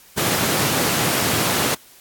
pink high-pass noise, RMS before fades -20 dBFS, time 0.17-1.75 s, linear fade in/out 10 ms, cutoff 110 Hz, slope 24 dB/octave, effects white hiss -48 dBFS RMS until 2 s + AAC 64 kbps

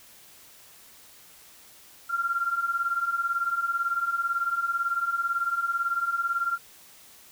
sine beating tone pair, 1368 / 1386 Hz, F6 / F6, -36 / -14 cents, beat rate 18 Hz, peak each -30 / -26 dBFS, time 2.09-6.58 s, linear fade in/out 20 ms, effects white hiss -52 dBFS RMS until 7.31 s

